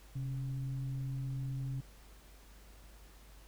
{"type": "tone with frequency modulation", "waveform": "sine", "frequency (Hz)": 132.1, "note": "C3", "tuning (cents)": 17, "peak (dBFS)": -35, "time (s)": [0.15, 1.81], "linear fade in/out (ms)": 10, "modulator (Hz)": 148, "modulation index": 0.33, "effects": ["added 50 Hz sine -55 dBFS peak until 3.47 s", "pink hiss -61 dBFS RMS until 3.47 s"]}